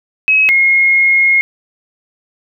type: tone pair in turn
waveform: sine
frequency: 2559 / 2152 Hz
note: D#7 / C7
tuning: +48 / +48 cents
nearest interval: minor third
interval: 300 cents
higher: first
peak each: -7 / -7 dBFS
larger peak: neither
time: 0.28-0.49 / 0.49-1.41 s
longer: second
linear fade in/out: 0 ms
effects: none